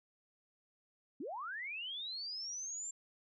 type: linear sweep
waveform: sine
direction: up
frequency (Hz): 228.3 to 7400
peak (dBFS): -40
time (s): 1.2-2.91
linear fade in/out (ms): 5
effects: none